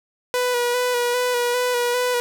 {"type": "tone with vibrato", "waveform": "sawtooth", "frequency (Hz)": 490, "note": "B4", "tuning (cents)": -14, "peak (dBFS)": -15, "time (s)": [0.34, 2.2], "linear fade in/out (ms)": 0, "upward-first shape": "square", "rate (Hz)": 2.5, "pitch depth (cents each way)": 23, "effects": []}